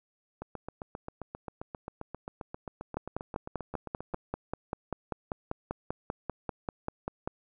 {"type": "two click trains", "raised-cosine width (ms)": 1, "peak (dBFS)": [-18, -24], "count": [23, 29], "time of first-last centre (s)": [[2.97, 7.275], [0.42, 4.138]], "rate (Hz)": [5.11, 7.53], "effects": []}